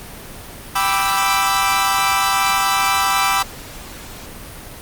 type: chord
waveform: sawtooth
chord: E minor seventh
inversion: first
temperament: equal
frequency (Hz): 784 / 987.8 / 1174.7 / 1318.5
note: G5 / B5 / D6 / E6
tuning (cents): 0 / 0 / 0 / 0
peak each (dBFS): -17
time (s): 0.75-3.43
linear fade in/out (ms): 10
effects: pink hiss -35 dBFS RMS until 4.81 s + Opus 32 kbps